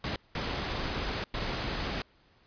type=noise bursts at uneven times; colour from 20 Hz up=pink; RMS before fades=-33 dBFS; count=3; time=0.04-0.16 / 0.35-1.24 / 1.34-2.02 s; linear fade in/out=2 ms; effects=pink hiss -64 dBFS RMS until 2.46 s + resampled to 11025 Hz